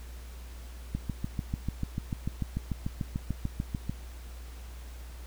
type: click train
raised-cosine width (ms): 5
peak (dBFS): -18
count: 21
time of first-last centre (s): 0.95-3.896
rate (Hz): 6.79
effects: added 60 Hz sine -41 dBFS peak until 5.26 s + pink hiss -53 dBFS RMS until 5.26 s